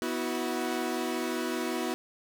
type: chord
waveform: sawtooth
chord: B suspended fourth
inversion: none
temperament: equal with one note detuned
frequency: 246.9 / 324.7 / 370 Hz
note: B3 / E4 / F#4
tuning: 0 / -26 / 0 cents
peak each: -30 dBFS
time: 0.02-1.94 s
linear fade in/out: 0 ms
effects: none